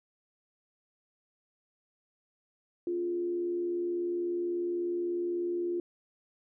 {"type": "tone with frequency modulation", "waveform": "sine", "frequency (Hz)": 349.2, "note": "F4", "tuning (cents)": 0, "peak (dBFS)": -29, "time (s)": [2.87, 5.8], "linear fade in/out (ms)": 2, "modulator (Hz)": 76.4, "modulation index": 0.31, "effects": []}